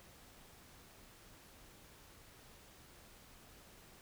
silence, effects pink hiss -60 dBFS RMS until 4.01 s

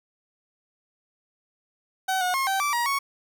30% pulse tone with pitch steps, 758 / 727 / 1075 / 775 / 1164 / 951 / 1109 Hz, F#5 / F#5 / C6 / G5 / D6 / A#5 / C#6, +42 / -31 / +47 / -20 / -16 / +34 / 0 cents, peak -20 dBFS, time 2.08-2.99 s, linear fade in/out 10 ms, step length 130 ms, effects none

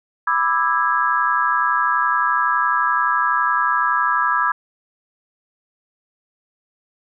sine chord, E dominant seventh, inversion second, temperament just, 988.9 / 1186.7 / 1318.5 / 1648.1 Hz, B5 / D6 / E6 / G#6, +2 / +18 / 0 / -14 cents, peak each -21 dBFS, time 0.27-4.52 s, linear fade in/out 5 ms, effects none

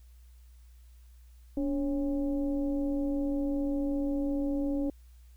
sine tone with frequency modulation, 285.7 Hz, D4, 48 cents flat, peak -27 dBFS, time 1.57-4.9 s, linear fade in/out 2 ms, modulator 263 Hz, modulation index 0.71, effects added 60 Hz sine -51 dBFS peak until 5.36 s + white hiss -69 dBFS RMS until 5.36 s

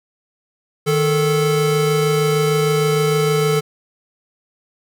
square tone pair together, 154.7 / 437.6 Hz, D#3 / A4, -10 / -9 cents, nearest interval octave + tritone, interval 1801 cents, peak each -19 / -17 dBFS, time 0.86-3.61 s, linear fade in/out 20 ms, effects none

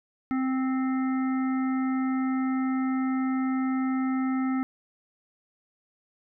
harmonic tone, 261.6 Hz, C4, in tune, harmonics 1 / 3 / 5 / 7 / 8, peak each -24 / -38 / -37 / -45 / -44 dBFS, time 0.31-4.63 s, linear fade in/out 0 ms, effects none

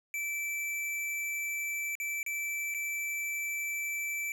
square tone with dropouts, 2324 Hz, D7, 19 cents flat, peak -33 dBFS, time 0.14-4.32 s, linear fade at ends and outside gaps 1 ms, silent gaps 1.953-2 / 2.23-2.263 / 2.741-2.746 s, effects none

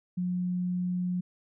sine tone, 179.8 Hz, F#3, 49 cents flat, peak -27 dBFS, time 0.17-1.21 s, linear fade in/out 10 ms, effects none

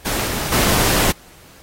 pink noise with level steps, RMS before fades -22 / -24 / -17 dBFS, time 0.05-1.12 s, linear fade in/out 10 ms, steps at 0.27 / 0.52 s, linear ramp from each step 5 ms, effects pink hiss -46 dBFS RMS until 1.62 s + AAC 48 kbps

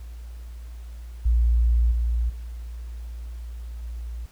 sine tone with level steps, 58.27 Hz, A#1, in tune, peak -35 / -16 / -20 / -32 / -30 dBFS, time 0-4.26 s, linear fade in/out 5 ms, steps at 1.25 / 1.91 / 2.29 / 3.82 s, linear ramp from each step 10 ms, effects pink hiss -56 dBFS RMS until 4.31 s

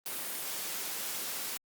white high-pass noise, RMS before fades -37 dBFS, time 0.06-1.57 s, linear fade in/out 0 ms, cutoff 180 Hz, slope 12 dB/octave, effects Opus 32 kbps

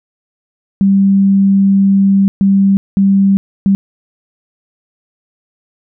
sine tone bursts at uneven times, 196 Hz, G3, in tune, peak -6 dBFS, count 4, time 0.81-2.28 / 2.41-2.77 / 2.97-3.37 / 3.66-3.75 s, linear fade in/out 0 ms, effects none

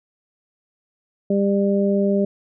harmonic tone, 199.2 Hz, G3, 28 cents sharp, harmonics 1 / 2 / 3, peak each -18 / -21 / -23 dBFS, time 1.3-2.25 s, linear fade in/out 5 ms, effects none

